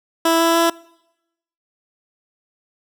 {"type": "tone with pitch steps", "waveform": "15% pulse", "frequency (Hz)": [330, 332.3, 334.6], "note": ["E4", "E4", "E4"], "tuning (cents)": [2, 14, 26], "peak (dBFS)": -7, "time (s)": [0.25, 0.7], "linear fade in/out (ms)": 5, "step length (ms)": 150, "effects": ["noise-tail reverb RT60 0.9 s tail -24 dB re dry"]}